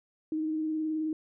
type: tone with vibrato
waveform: sine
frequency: 312.7 Hz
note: D#4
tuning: 9 cents sharp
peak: -28 dBFS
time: 0.32-1.13 s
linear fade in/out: 2 ms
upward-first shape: sine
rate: 19 Hz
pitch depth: 24 cents each way
effects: none